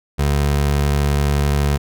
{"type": "tone", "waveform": "25% pulse", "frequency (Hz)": 71.7, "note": "D2", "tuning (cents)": -41, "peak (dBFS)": -11, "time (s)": [0.18, 1.78], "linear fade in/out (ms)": 20, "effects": []}